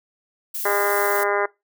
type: noise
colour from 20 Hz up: violet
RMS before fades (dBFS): -28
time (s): 0.54-1.24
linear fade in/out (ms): 10
type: harmonic tone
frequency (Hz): 202.9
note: G#3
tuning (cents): -40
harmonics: 2 / 3 / 4 / 5 / 6 / 7 / 8 / 9 / 10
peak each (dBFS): -24 / -26 / -27 / -28 / -29 / -29 / -30 / -31 / -31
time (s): 0.65-1.46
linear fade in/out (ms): 5
effects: noise-tail reverb RT60 0.2 s tail -21 dB re dry